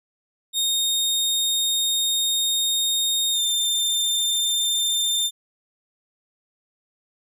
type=tone with pitch glide; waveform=sawtooth; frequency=3700 to 3593 Hz; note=A#7 to A7; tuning=-14 to +36 cents; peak=-17 dBFS; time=0.53-5.31 s; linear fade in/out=50 ms; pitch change=-50 cents; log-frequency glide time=3.32-3.41 s; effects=resampled to 32000 Hz